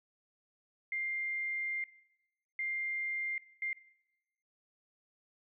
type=tone bursts at uneven times; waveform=sine; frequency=2100 Hz; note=C7; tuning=6 cents sharp; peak=-33 dBFS; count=3; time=0.92-1.84 / 2.59-3.38 / 3.62-3.73 s; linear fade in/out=2 ms; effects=noise-tail reverb RT60 0.9 s tail -19 dB re dry